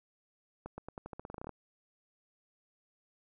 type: accelerating click train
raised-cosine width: 1 ms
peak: -28 dBFS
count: 15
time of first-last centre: 0.66-1.493 s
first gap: 120 ms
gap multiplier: 0.88
effects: none